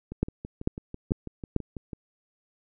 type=two click trains; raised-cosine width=3 ms; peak=-10 / -23 dBFS; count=4 / 12; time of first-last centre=0.23-1.563 / 0.12-1.932 s; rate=2.25 / 6.07 Hz; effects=none